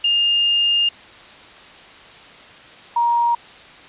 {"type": "tone pair in turn", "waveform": "sine", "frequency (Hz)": [2820, 943.6], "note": ["F7", "A#5"], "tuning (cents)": [16, 21], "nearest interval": "octave + perfect fifth", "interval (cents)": 1895, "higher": "first", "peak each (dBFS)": -14, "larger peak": "neither", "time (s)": [[0.04, 0.89], [2.96, 3.35]], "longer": "first", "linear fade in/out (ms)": 5, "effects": ["white hiss -42 dBFS RMS until 3.88 s", "resampled to 8000 Hz"]}